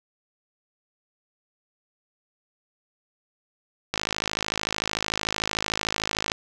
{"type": "click train", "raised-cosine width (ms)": 0.2, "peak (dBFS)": -7, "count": 128, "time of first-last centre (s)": [3.94, 6.318], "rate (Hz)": 53.4, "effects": []}